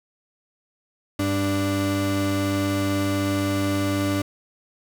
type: tone pair together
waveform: 35% pulse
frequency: 98.71 / 293.4 Hz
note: G2 / D4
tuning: +13 / -2 cents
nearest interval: octave + perfect fifth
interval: 1885 cents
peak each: -24 / -21 dBFS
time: 1.19-4.22 s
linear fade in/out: 5 ms
effects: none